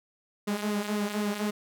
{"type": "tone with flanger", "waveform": "sawtooth", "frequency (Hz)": 207.7, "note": "G#3", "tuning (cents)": 0, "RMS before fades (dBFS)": -30, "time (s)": [0.47, 1.51], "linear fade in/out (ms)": 10, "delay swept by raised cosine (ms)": [1.2, 5], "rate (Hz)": 3.9, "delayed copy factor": -0.6, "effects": []}